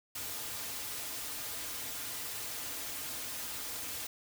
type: noise with comb filter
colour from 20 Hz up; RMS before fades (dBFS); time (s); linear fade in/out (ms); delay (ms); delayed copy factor
white; -40; 0.15-4.07; 5; 5.3; -0.6
effects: none